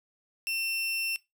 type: tone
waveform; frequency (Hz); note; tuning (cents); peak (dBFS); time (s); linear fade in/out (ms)
sawtooth; 2700; E7; +41; -26; 0.47-1.16; 0
effects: noise-tail reverb RT60 0.2 s tail -20 dB re dry